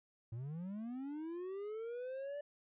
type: linear sweep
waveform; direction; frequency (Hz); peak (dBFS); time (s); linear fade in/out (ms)
triangle; up; 108.3 to 587.3; -39; 0.32-2.41; 5
effects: resampled to 8000 Hz